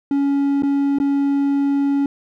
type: tone with dropouts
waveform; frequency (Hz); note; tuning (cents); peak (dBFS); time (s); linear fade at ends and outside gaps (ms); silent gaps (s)
triangle; 280.1; C#4; +18; -13; 0.11-2.06; 2; 0.623-0.633 / 0.986-1
effects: none